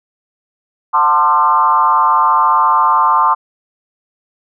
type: tone with frequency modulation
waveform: sine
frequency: 1046.5 Hz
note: C6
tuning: in tune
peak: -8 dBFS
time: 0.93-3.35 s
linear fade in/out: 20 ms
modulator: 154 Hz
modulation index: 1.3
effects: none